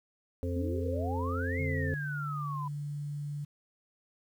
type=harmonic tone; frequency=87.31 Hz; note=F2; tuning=in tune; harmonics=1 / 3 / 5 / 6; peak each=-32 / -37 / -39 / -40 dBFS; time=0.43-1.94 s; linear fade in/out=0 ms
type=exponential two-way sweep; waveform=sine; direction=up then down; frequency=251 to 2177 to 982 Hz; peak=-36 dBFS; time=0.56-2.68 s; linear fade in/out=5 ms; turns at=1.6 s
type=tone; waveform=sine; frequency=145.7 Hz; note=D3; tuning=13 cents flat; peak=-34 dBFS; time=1.59-3.45 s; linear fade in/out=10 ms
effects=10-bit